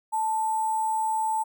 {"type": "tone with sample-and-hold", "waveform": "sine", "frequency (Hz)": 880, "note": "A5", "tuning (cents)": 0, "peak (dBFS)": -23, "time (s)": [0.12, 1.44], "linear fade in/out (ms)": 20, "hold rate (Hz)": 8820, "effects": []}